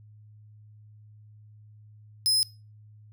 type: tone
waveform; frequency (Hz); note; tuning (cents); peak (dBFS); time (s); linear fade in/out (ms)
sawtooth; 5100; D#8; +42; -18; 2.26-2.43; 0
effects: noise-tail reverb RT60 0.3 s tail -21 dB re dry + added 106 Hz sine -49 dBFS peak until 3.12 s